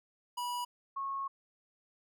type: tone pair in turn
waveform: square / sine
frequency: 975 / 1094.4 Hz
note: B5 / C#6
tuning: -23 / -23 cents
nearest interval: major second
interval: 200 cents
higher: second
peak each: -35 / -34 dBFS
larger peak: second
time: 0.37-0.65 / 0.96-1.28 s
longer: second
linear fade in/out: 10 ms
effects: none